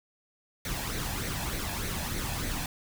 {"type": "noise with flanger", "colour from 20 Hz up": "pink", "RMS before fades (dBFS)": -33, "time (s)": [0.65, 2.66], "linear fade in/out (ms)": 2, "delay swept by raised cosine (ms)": [0.48, 1.21], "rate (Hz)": 3.3, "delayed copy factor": 0.55, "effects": []}